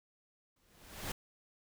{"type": "noise with exponential growth", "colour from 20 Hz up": "pink", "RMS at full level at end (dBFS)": -37, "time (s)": [0.56, 1.12], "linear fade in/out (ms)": 5, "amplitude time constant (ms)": 120, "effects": []}